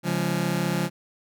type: chord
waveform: sawtooth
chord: Db major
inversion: none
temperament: just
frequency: 138.59 / 173.24 / 207.9 Hz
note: Db3 / F3 / Ab3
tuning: 0 / -14 / +2 cents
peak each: -25 / -21 / -26 dBFS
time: 0.03-0.9 s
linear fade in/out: 50 ms
effects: none